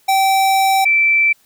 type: tone pair in turn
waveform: square / sine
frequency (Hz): 774 / 2331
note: G5 / D7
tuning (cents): -22 / -14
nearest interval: octave + perfect fifth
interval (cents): 1908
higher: second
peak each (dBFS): -12 / -10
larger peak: second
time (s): 0.08-0.85 / 0.85-1.33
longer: first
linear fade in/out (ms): 10
effects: white hiss -55 dBFS RMS until 1.45 s